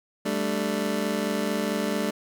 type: chord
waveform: 25% pulse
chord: G suspended second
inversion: none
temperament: just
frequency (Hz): 196 / 220.5 / 294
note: G3 / A3 / D4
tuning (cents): 0 / +4 / +2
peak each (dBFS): -26 / -25 / -27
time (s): 0.25-2.11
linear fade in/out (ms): 10
effects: none